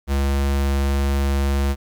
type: tone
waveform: square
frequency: 69.3 Hz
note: C#2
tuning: in tune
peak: -18 dBFS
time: 0.07-1.76 s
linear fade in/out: 50 ms
effects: 10-bit